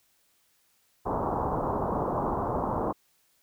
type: low-pass noise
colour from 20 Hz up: white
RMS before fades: -29 dBFS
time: 1.05-2.93 s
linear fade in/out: 20 ms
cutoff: 1100 Hz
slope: 48 dB/octave
effects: white hiss -68 dBFS RMS until 3.42 s